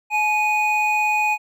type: tone pair together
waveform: triangle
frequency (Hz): 852 / 2479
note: G#5 / D#7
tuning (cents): +44 / -7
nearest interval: octave + tritone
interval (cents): 1849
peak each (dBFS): -18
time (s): 0.1-1.38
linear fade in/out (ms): 50
effects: none